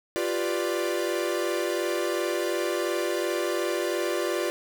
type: chord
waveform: 45% pulse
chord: G dominant seventh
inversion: third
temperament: equal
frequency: 349.2 / 392 / 493.9 / 587.3 Hz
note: F4 / G4 / B4 / D5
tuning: 0 / 0 / 0 / 0 cents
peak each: -29 / -32 / -33 / -31 dBFS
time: 0.16-4.5 s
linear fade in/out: 0 ms
effects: none